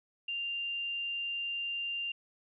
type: tone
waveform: sine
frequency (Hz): 2790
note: F7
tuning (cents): -2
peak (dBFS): -33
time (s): 0.28-2.12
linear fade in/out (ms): 5
effects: none